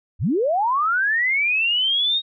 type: linear sweep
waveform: sine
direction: up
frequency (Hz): 54.7 to 3770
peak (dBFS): -17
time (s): 0.19-2.22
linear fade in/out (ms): 50
effects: none